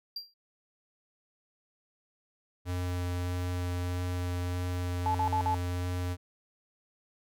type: tone with exponential decay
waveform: triangle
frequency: 4742 Hz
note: D8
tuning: 16 cents sharp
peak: -31 dBFS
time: 0.16-0.34 s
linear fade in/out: 5 ms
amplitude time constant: 38 ms
type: tone with vibrato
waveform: square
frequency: 89.3 Hz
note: F2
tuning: 39 cents sharp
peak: -31 dBFS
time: 2.65-6.17 s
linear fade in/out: 50 ms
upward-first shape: sine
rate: 1.6 Hz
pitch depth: 8 cents each way
type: tone bursts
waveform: sine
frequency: 866 Hz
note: A5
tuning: 28 cents flat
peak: -26 dBFS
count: 4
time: 5.06-5.544 s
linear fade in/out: 0 ms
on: 85 ms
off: 48 ms
effects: none